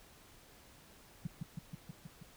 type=tone with echo; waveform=sine; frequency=161.6 Hz; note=E3; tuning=34 cents flat; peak=-33 dBFS; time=1.25-1.27 s; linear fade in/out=5 ms; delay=160 ms; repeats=6; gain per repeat=-2 dB; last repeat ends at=2.23 s; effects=pink hiss -60 dBFS RMS until 2.36 s